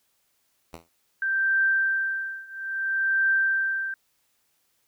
5% pulse tone with exponential decay, 83.4 Hz, E2, 21 cents sharp, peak -25 dBFS, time 0.73-0.89 s, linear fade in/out 5 ms, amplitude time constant 33 ms
sine tone with tremolo, 1568 Hz, G6, in tune, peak -18 dBFS, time 1.22-3.94 s, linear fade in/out 2 ms, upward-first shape triangle, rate 0.6 Hz, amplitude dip 95%
effects white hiss -70 dBFS RMS until 4.87 s

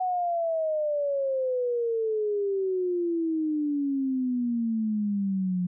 sine exponential sweep, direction down, 746 to 177.1 Hz, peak -24 dBFS, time 0-5.67 s, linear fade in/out 10 ms, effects none

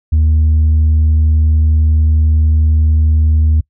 sine tone, 77.78 Hz, D#2, in tune, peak -5 dBFS, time 0.12-3.61 s, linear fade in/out 10 ms, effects noise-tail reverb RT60 0.1 s tail -25 dB re dry + tanh soft clip ceiling -6 dBFS

